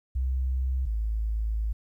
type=tone pair in turn; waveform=sine; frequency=64.5 / 54.24 Hz; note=C2 / A1; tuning=-24 / -24 cents; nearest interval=minor third; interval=300 cents; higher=first; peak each=-24 / -25 dBFS; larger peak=first; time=0.15-0.86 / 0.86-1.73 s; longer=second; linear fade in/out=10 ms; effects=11-bit